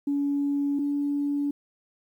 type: tone pair in turn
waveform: sine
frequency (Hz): 283.9 / 286.4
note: C#4 / D4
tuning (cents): +41 / -43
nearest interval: unison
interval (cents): 16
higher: second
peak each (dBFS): -22 / -23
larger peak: first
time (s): 0.07-0.79 / 0.79-1.51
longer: neither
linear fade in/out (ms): 5
effects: tanh soft clip ceiling -18 dBFS + 10-bit